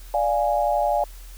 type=chord; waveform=sine; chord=D diminished; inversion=none; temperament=equal; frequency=587.3 / 698.5 / 830.6 Hz; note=D5 / F5 / Ab5; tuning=0 / 0 / 0 cents; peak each=-23 dBFS; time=0.14-1.04 s; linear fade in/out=2 ms; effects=added 41 Hz sine -38 dBFS peak until 1.37 s + white hiss -49 dBFS RMS until 1.37 s